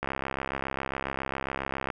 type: click train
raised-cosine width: 0.5 ms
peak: -15 dBFS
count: 127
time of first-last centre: 0.03-1.902 s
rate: 67.3 Hz
effects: none